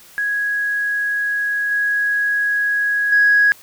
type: tone with level steps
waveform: sine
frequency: 1661.2 Hz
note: G#6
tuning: in tune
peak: -17 / -15 / -9 dBFS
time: 0.18-3.52 s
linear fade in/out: 0 ms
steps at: 1.71 / 3.12 s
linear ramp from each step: 5 ms
effects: tanh soft clip ceiling -5 dBFS + white hiss -45 dBFS RMS until 3.62 s